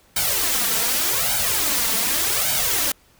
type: noise with flanger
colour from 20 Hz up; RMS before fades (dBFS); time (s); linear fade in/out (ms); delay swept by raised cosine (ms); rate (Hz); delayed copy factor
white; -21; 0.16-2.92; 5; 1.3 to 4.5; 0.85; +0.9
effects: pink hiss -56 dBFS RMS until 3.19 s